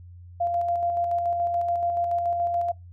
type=tone with tremolo; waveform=sine; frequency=692 Hz; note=F5; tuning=16 cents flat; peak=-21 dBFS; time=0.4-2.72 s; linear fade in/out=10 ms; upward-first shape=square; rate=7 Hz; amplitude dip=30%; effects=noise-tail reverb RT60 0.2 s tail -24 dB re dry + added 88 Hz sine -42 dBFS peak until 2.92 s